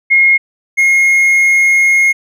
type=tone pair in turn; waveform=sine / triangle; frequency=2150 / 2150 Hz; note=C7 / C7; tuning=+47 / +47 cents; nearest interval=unison; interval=0 cents; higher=neither; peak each=-5 dBFS; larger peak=neither; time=0.1-0.38 / 0.77-2.13 s; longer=second; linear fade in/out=20 ms; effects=none